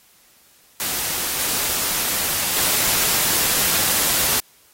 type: noise with level steps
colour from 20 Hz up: white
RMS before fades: -24 / -22 / -19 dBFS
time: 0.8-4.4 s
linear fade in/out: 0 ms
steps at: 1.39 / 2.56 s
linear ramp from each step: 5 ms
effects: white hiss -54 dBFS RMS until 4.73 s + AAC 48 kbps